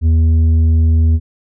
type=tone with tanh clipping; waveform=triangle; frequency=80.7 Hz; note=E2; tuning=36 cents flat; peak=-9 dBFS; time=0.01-1.2 s; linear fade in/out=50 ms; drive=10 dB; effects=none